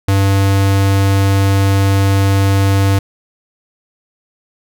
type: tone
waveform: square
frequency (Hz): 98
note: G2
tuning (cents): 0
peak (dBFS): -10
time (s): 0.08-2.99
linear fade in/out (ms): 5
effects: none